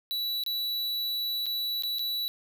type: tone with dropouts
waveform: square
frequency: 3938 Hz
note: B7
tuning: 6 cents flat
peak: -29 dBFS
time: 0.11-2.28 s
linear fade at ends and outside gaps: 0 ms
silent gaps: 0.437-0.463 / 1.458-1.465 / 1.823-1.835 / 1.985-1.993 s
effects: none